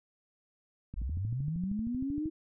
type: click train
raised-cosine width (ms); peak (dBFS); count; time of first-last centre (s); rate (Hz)
5; -29; 18; 0.94-2.258; 12.9
type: linear sweep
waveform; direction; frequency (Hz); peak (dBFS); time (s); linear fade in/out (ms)
sine; up; 43.65 to 322.2; -31; 0.96-2.3; 20
effects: none